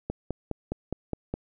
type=click train; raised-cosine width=2 ms; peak=-16 dBFS; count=7; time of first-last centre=0.1-1.34 s; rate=4.84 Hz; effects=none